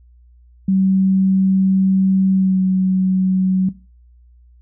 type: tone with pitch glide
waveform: sine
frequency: 190.8 to 187.52 Hz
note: G3 to F#3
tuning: -47 to +23 cents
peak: -12 dBFS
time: 0.68-3.69 s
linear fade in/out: 5 ms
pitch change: -30 cents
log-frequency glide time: 2.32-2.6 s
effects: noise-tail reverb RT60 0.3 s tail -17 dB re dry + added 60 Hz sine -45 dBFS peak until 4.61 s